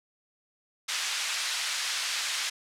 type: band-pass noise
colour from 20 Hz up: white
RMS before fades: -31 dBFS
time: 0.88-2.5 s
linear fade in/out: 10 ms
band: 1400 to 5600 Hz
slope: 12 dB/octave
effects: low-pass 11000 Hz 12 dB/octave